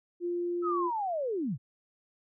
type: tone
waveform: sine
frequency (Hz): 349.2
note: F4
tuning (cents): 0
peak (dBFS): -29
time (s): 0.2-0.91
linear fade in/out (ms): 50
type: linear sweep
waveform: sine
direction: down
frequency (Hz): 1318.5 to 103.83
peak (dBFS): -29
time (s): 0.62-1.58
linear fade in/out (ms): 50
effects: none